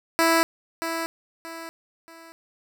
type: tone with echo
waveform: 10% pulse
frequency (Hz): 329.6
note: E4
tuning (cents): 0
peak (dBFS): -9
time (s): 0.19-0.43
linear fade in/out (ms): 0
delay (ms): 630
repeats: 3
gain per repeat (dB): -9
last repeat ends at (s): 2.32
effects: none